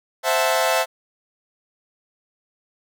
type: chord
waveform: sawtooth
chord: F# half-diminished seventh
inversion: second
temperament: equal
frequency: 523.3 / 659.3 / 740 / 880 Hz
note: C5 / E5 / F#5 / A5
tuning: 0 / 0 / 0 / 0 cents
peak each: -19 / -17 / -22 / -21 dBFS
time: 0.23-0.86 s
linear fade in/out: 50 ms
effects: none